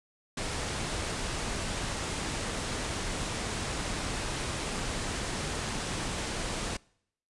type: low-pass noise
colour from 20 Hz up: pink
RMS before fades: -34 dBFS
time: 0.37-6.77 s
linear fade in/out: 5 ms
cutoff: 10000 Hz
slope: 48 dB/octave
effects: noise-tail reverb RT60 0.7 s tail -25 dB re dry + resampled to 24000 Hz